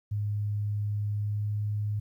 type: tone with pitch glide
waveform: sine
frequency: 103.83 to 104.61 Hz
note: G#2 to G#2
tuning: 0 to +13 cents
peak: -27 dBFS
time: 0.11-2 s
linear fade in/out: 10 ms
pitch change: +13 cents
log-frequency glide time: 1.16-1.52 s
effects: 11-bit